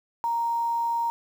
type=tone with quantisation; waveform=sine; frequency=932.3 Hz; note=A#5; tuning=in tune; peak=-23 dBFS; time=0.24-1.1 s; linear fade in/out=0 ms; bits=8; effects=none